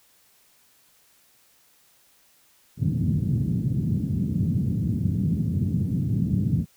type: band-pass noise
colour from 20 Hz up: pink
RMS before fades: -24 dBFS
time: 2.77-6.66 s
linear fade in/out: 50 ms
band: 100 to 210 Hz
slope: 24 dB/octave
effects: white hiss -60 dBFS RMS until 6.76 s